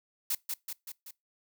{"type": "noise with echo", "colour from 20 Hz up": "blue", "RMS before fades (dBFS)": -30, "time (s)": [0.3, 0.35], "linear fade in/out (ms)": 5, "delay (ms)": 190, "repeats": 4, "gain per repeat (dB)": -4, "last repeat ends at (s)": 1.11, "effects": ["noise-tail reverb RT60 0.2 s tail -23 dB re dry"]}